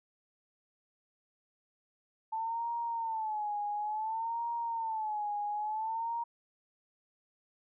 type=tone with vibrato; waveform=sine; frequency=880 Hz; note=A5; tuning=in tune; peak=-32 dBFS; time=2.32-6.24 s; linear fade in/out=10 ms; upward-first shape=sine; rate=0.57 Hz; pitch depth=110 cents each way; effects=none